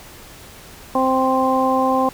harmonic tone, 261.6 Hz, C4, in tune, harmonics 1 / 2 / 3 / 4, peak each -20 / -20 / -20 / -20 dBFS, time 0.95-2.09 s, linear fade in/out 2 ms, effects pink hiss -41 dBFS RMS until 2.13 s

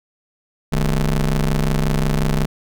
30% pulse ring-modulated tone, 65.41 Hz, C2, in tune, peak -10 dBFS, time 0.72-2.46 s, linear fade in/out 10 ms, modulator 85.3 Hz, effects none

